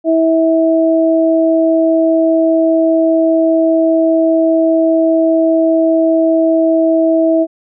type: tone pair together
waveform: sine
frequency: 325 / 650 Hz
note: E4 / E5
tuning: -24 / -24 cents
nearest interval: octave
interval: 1200 cents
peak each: -11 dBFS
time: 0.04-7.47 s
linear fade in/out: 50 ms
effects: none